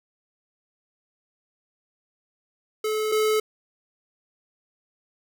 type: tone pair in turn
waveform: square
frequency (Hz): 431.5 / 431.5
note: A4 / A4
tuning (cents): -34 / -34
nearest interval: unison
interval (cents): 0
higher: neither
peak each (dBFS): -24 / -20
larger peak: second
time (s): 2.84-3.12 / 3.12-3.4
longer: neither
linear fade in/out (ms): 5
effects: none